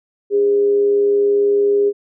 sine tone with amplitude modulation, 406.7 Hz, G#4, 36 cents flat, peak -10 dBFS, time 0.3-1.93 s, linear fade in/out 50 ms, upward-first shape sine, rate 118 Hz, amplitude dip 30%, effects none

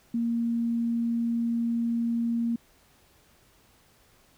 sine tone, 233.1 Hz, A#3, in tune, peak -24 dBFS, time 0.14-2.56 s, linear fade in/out 5 ms, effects pink hiss -61 dBFS RMS until 4.37 s

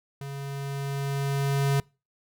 square tone with level ramp, 139.1 Hz, C#3, 6 cents sharp, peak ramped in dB -35 to -21 dBFS, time 0.21-1.8 s, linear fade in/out 2 ms, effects noise-tail reverb RT60 0.3 s tail -25 dB re dry

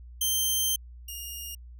10% pulse tone pair in turn, 3136 / 2837 Hz, G7 / F7, 0 / +27 cents, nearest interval major second, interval 173 cents, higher first, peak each -16 / -28 dBFS, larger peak first, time 0.21-0.76 / 1.08-1.55 s, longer first, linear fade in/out 5 ms, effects added 60 Hz sine -43 dBFS peak until 1.79 s

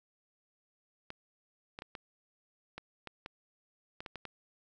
clicks, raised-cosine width 0.3 ms, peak -26 dBFS, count 11, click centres 1.104 / 1.789 / 1.821 / 1.952 / 2.78 / 3.073 / 3.261 / 4.005 / 4.062 / 4.157 / 4.253 s, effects none

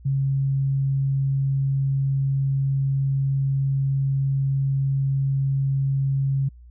sine tone, 136.7 Hz, C#3, 24 cents flat, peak -19 dBFS, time 0.05-6.49 s, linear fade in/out 10 ms, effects added 60 Hz sine -43 dBFS peak until 6.7 s

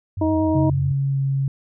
sine tone with vibrato, 91 Hz, F#2, 28 cents flat, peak -24 dBFS, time 0.17-0.92 s, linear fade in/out 5 ms, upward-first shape sine, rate 8.6 Hz, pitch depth 140 cents each way
harmonic tone, 314.8 Hz, D#4, 20 cents sharp, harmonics 1 / 2 / 3, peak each -18 / -24 / -28 dBFS, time 0.21-0.7 s, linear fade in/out 5 ms
sine tone with pitch glide, 137.7 to 136.51 Hz, C#3 to C#3, -11 to -26 cents, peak -18 dBFS, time 0.55-1.48 s, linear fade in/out 2 ms, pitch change -15 cents, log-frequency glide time 1.11-1.17 s
effects none

